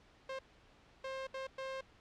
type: tone bursts at uneven times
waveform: sawtooth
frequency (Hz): 531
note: C5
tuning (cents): +25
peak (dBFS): -36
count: 4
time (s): 0.29-0.39 / 1.04-1.27 / 1.34-1.47 / 1.58-1.81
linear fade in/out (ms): 5
effects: pink hiss -64 dBFS RMS until 2 s + low-pass 4000 Hz 12 dB/octave